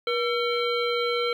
harmonic tone with a mistuned harmonic, 449.7 Hz, A4, 38 cents sharp, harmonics 1 / 3 / 5 / 7 / 9, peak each -25 / -30 / -32 / -33 / -35 dBFS, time 0.07-1.33 s, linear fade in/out 2 ms, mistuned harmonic 1, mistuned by +110 cents, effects 9-bit

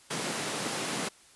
pink high-pass noise, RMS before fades -33 dBFS, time 0.1-1.09 s, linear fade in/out 10 ms, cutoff 160 Hz, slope 24 dB/octave, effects white hiss -57 dBFS RMS until 1.35 s + resampled to 24000 Hz

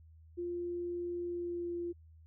sine tone with pitch glide, 349.2 to 345.8 Hz, F4 to F4, 0 to -17 cents, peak -35 dBFS, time 0.37-1.93 s, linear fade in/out 20 ms, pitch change -17 cents, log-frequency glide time 1.25-1.75 s, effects added 80 Hz sine -55 dBFS peak until 2.26 s

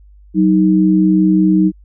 sine tone pair together, 187.9 / 312.9 Hz, F#3 / D#4, +27 / +10 cents, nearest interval major sixth, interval 883 cents, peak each -11 dBFS, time 0.34-1.72 s, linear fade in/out 50 ms, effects added 50 Hz sine -40 dBFS peak until 1.84 s

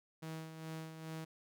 sawtooth tone with tremolo, 160 Hz, D#3, 49 cents sharp, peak -38 dBFS, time 0.22-1.25 s, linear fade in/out 10 ms, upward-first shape sine, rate 2.4 Hz, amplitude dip 55%, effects none

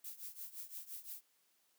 violet noise with tremolo, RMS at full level -45 dBFS, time 0.04-1.21 s, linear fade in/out 5 ms, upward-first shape triangle, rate 5.8 Hz, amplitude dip 90%, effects white hiss -75 dBFS RMS until 1.78 s + high-pass 200 Hz 12 dB/octave

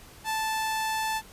sawtooth tone, 878 Hz, A5, 4 cents flat, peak -23 dBFS, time 0.24-1.22 s, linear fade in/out 50 ms, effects pink hiss -50 dBFS RMS until 1.32 s + resampled to 32000 Hz

